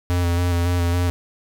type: tone with vibrato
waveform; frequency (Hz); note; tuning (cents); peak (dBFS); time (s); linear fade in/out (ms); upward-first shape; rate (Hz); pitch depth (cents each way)
square; 87.31; F2; 0; -18; 0.1-1.1; 0; square; 3.6; 22
effects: none